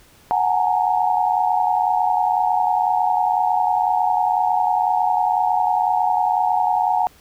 sine tone cluster, 736 / 822 / 852 / 924 Hz, F#5 / G#5 / G#5 / A#5, -9 / -18 / +44 / -16 cents, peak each -19 / -22 / -24 / -22 dBFS, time 0.31-7.07 s, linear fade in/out 0 ms, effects pink hiss -51 dBFS RMS until 7.2 s

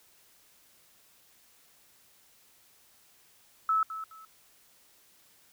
sine tone with echo, 1303 Hz, E6, 20 cents flat, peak -23 dBFS, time 3.69-3.83 s, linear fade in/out 2 ms, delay 210 ms, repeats 2, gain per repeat -12 dB, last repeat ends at 4.25 s, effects white hiss -62 dBFS RMS until 5.52 s

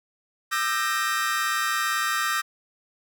40% pulse chord, E half-diminished seventh, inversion third, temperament equal with one note detuned, 1200.7 / 1318.5 / 1568 / 1864.7 Hz, D6 / E6 / G6 / Bb6, +38 / 0 / 0 / 0 cents, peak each -28 dBFS, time 0.51-2.42 s, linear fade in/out 20 ms, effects none

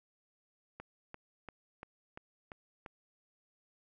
click train, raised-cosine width 0.5 ms, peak -30 dBFS, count 7, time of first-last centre 0.8-2.862 s, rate 2.91 Hz, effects none

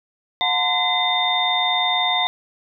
sine tone cluster, 725 / 891 / 1020 / 2042 / 3626 Hz, F#5 / A5 / C6 / C7 / A#7, -35 / +22 / -44 / -43 / -49 cents, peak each -23 / -27 / -28 / -25 / -20 dBFS, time 0.41-2.27 s, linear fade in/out 0 ms, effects none

